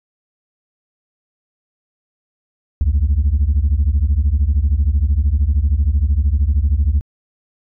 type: beating tone pair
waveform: sine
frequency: 65.41 / 78.41 Hz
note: C2 / D#2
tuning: 0 / +14 cents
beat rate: 13 Hz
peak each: -13 dBFS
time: 2.81-7.01 s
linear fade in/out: 0 ms
effects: tanh soft clip ceiling -9 dBFS